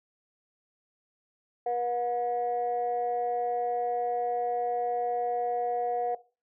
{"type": "tone pair together", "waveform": "sine", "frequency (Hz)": [482.5, 723], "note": ["B4", "F#5"], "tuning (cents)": [-40, -40], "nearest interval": "perfect fifth", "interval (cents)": 700, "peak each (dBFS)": [-30, -27], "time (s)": [1.66, 6.15], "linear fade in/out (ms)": 5, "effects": ["noise-tail reverb RT60 0.3 s tail -17 dB re dry", "tanh soft clip ceiling -21 dBFS"]}